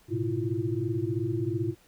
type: tone cluster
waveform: sine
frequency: 107.8 / 123.4 / 137 / 328.4 / 351.3 Hz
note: A2 / B2 / C#3 / E4 / F4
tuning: -35 / -1 / -20 / -6 / +10 cents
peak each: -32 / -33 / -39 / -32 / -32 dBFS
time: 0.08-1.75 s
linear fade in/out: 50 ms
effects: pink hiss -61 dBFS RMS until 1.87 s